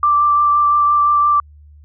sine tone with vibrato, 1174.7 Hz, D6, in tune, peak -10 dBFS, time 0.03-1.4 s, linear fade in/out 2 ms, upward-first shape triangle, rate 5.8 Hz, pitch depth 13 cents each way, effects added 74 Hz sine -40 dBFS peak until 1.84 s

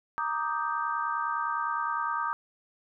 sine chord, Eb major seventh, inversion second, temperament equal, 932.3 / 1174.7 / 1244.5 / 1568 Hz, Bb5 / D6 / Eb6 / G6, 0 / 0 / 0 / 0 cents, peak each -33 / -33 / -32 / -35 dBFS, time 0.18-2.33 s, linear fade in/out 0 ms, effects none

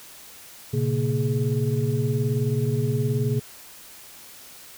sine tone cluster, 117.4 / 136.3 / 231.3 / 418.4 Hz, A#2 / C#3 / A#3 / G#4, +13 / -29 / -13 / +13 cents, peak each -24 / -24 / -30 / -28 dBFS, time 0.73-3.4 s, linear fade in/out 10 ms, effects tanh soft clip ceiling -10 dBFS + white hiss -45 dBFS RMS until 4.77 s

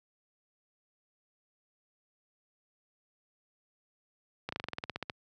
slowing click train, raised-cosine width 0.3 ms, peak -19 dBFS, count 13, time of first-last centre 4.49-5.098 s, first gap 34 ms, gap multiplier 1.07, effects high-pass 80 Hz 12 dB/octave

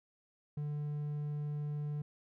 triangle tone, 147.8 Hz, D3, 11 cents sharp, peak -33 dBFS, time 0.57-2.02 s, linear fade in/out 5 ms, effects none

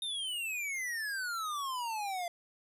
square exponential sweep, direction down, 3700 to 684 Hz, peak -35 dBFS, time 0.02-2.28 s, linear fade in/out 2 ms, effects resampled to 32000 Hz + 12-bit

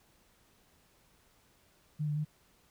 sine tone with pitch steps, 151.1 / 148.4 / 151.9 Hz, D3 / D3 / D#3, +50 / +18 / -41 cents, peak -30 dBFS, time 1.99-2.251 s, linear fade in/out 20 ms, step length 87 ms, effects pink hiss -67 dBFS RMS until 2.7 s

